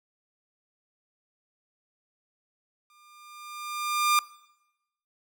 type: tone with exponential growth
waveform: sawtooth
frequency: 1200 Hz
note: D6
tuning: 37 cents sharp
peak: -15 dBFS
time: 2.9-4.19 s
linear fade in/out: 1 ms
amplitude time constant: 280 ms
effects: noise-tail reverb RT60 0.9 s tail -21 dB re dry